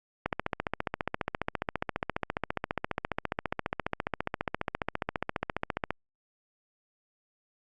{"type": "click train", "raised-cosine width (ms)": 0.5, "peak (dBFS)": -13, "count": 84, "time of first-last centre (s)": [0.26, 5.906], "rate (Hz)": 14.7, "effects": ["Opus 48 kbps"]}